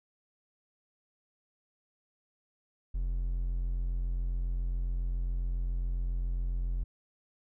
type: tone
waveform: triangle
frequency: 43.65 Hz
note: F1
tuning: in tune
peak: -27 dBFS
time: 2.94-6.84 s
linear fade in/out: 10 ms
effects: none